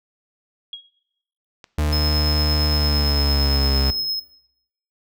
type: tone with exponential decay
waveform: sine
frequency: 3297 Hz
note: G#7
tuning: 13 cents flat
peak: -26 dBFS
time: 0.73-0.87 s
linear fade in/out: 2 ms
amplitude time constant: 30 ms
type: clicks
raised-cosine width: 0.2 ms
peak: -22 dBFS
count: 2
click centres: 1.642 / 2.129 s
type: tone with pitch glide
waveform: 40% pulse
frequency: 75.3 to 67.47 Hz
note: D2 to C#2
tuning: +44 to -46 cents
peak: -17 dBFS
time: 1.78-3.91 s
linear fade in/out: 5 ms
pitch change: -190 cents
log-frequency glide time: 2.69-3.78 s
type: tone with tremolo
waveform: square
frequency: 5160 Hz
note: E8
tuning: 38 cents flat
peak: -21 dBFS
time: 1.92-4.2 s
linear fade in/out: 10 ms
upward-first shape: sine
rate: 8.8 Hz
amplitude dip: 35%
effects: noise-tail reverb RT60 0.8 s tail -17 dB re dry